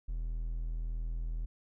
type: tone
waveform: triangle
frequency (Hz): 40.81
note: E1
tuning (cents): -17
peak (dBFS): -31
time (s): 0.08-1.46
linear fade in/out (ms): 10
effects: none